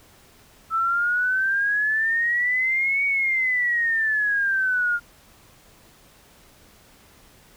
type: exponential two-way sweep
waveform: sine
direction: up then down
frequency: 1312 to 2250 to 1406 Hz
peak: -19 dBFS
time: 0.7-5 s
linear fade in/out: 50 ms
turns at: 3.05 s
effects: pink hiss -53 dBFS RMS until 7.56 s